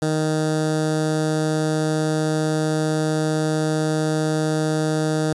15% pulse tone with notch filter, 155.56 Hz, D#3, in tune, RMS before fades -21 dBFS, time 0.02-5.33 s, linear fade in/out 2 ms, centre 2400 Hz, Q 0.98, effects resampled to 24000 Hz

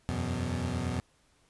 25% pulse chord, E suspended second, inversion none, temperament equal with one note detuned, 82.41 / 91.33 / 123.47 Hz, E2 / F#2 / B2, 0 / -22 / 0 cents, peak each -32 / -31 / -31 dBFS, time 0.09-1 s, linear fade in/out 0 ms, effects pink hiss -67 dBFS RMS until 1.49 s + resampled to 24000 Hz

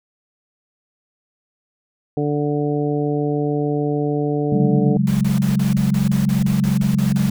harmonic tone, 146.83 Hz, D3, in tune, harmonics 1 / 2 / 3 / 4 / 5, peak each -22 / -22 / -22 / -31 / -30 dBFS, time 2.17-4.97 s, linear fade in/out 2 ms
sine chord, C# suspended fourth, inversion none, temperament equal, 138.59 / 185 / 207.7 Hz, C#3 / F#3 / G#3, 0 / 0 / 0 cents, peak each -19 dBFS, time 4.52-7.3 s, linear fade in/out 5 ms
pink noise bursts, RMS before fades -32 dBFS, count 13, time 5.07-7.298 s, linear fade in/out 2 ms, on 140 ms, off 34 ms
effects none

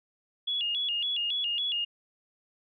sine tone with vibrato, 3100 Hz, G7, 20 cents flat, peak -27 dBFS, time 0.47-1.85 s, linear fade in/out 10 ms, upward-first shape square, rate 3.6 Hz, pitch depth 150 cents each way, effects none

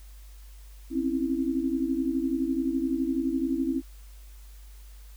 sine tone cluster, 260.7 / 272.5 / 327.7 Hz, C4 / C#4 / E4, -6 / -29 / -10 cents, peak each -29 dBFS, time 0.9-3.82 s, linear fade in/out 50 ms, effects added 50 Hz sine -44 dBFS peak until 5.16 s + white hiss -58 dBFS RMS until 5.16 s

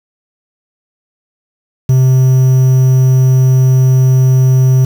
triangle tone with quantisation, 130 Hz, C3, 11 cents flat, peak -3 dBFS, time 1.89-4.85 s, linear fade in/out 5 ms, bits 5, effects none

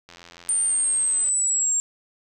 click train, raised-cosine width 0.2 ms, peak -26 dBFS, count 104, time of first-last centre 0.09-1.286 s, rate 86.1 Hz
sine linear sweep, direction down, 8990 to 7420 Hz, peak -19 dBFS, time 0.49-1.8 s, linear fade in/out 0 ms
effects none

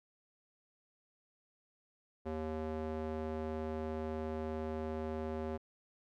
square tone with band-pass filter, 78.5 Hz, D#2, 16 cents sharp, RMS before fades -39 dBFS, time 2.25-5.58 s, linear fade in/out 20 ms, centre 460 Hz, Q 1.1, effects none

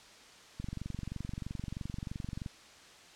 click train, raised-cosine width 5 ms, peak -26 dBFS, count 44, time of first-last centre 0.6-2.461 s, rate 23.1 Hz, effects white hiss -55 dBFS RMS until 3.15 s + low-pass 6000 Hz 12 dB/octave

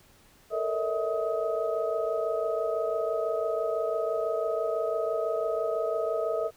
sine tone cluster, 442 / 468 / 589 / 645 / 1262 Hz, A4 / A#4 / D5 / E5 / D#6, +8 / +7 / +5 / -38 / +24 cents, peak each -32 / -33 / -37 / -29 / -37 dBFS, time 0.5-6.51 s, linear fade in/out 50 ms, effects pink hiss -59 dBFS RMS until 6.56 s

